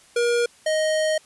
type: tone pair in turn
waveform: square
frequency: 475.9 / 624.4 Hz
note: A#4 / D#5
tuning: +36 / +6 cents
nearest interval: perfect fourth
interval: 470 cents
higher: second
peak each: -19 / -20 dBFS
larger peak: first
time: 0.16-0.46 / 0.66-1.18 s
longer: second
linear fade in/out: 5 ms
effects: white hiss -53 dBFS RMS until 1.25 s + resampled to 24000 Hz